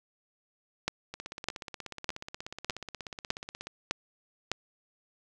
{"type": "two click trains", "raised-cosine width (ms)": 0.2, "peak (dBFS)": [-22, -11], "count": [43, 7], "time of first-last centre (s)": [[1.14, 3.67], [0.88, 4.516]], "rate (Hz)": [16.6, 1.65], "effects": []}